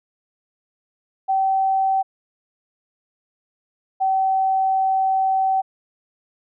sine tone pair in turn, 770 / 766 Hz, G5 / G5, -31 / -40 cents, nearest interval unison, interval 9 cents, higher first, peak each -16 dBFS, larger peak neither, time 1.28-2.03 / 4-5.62 s, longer second, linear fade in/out 20 ms, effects none

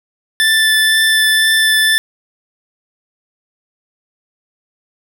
25% pulse tone with vibrato, 1760 Hz, A6, in tune, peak -6 dBFS, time 0.4-1.98 s, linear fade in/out 0 ms, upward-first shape triangle, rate 2 Hz, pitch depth 10 cents each way, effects none

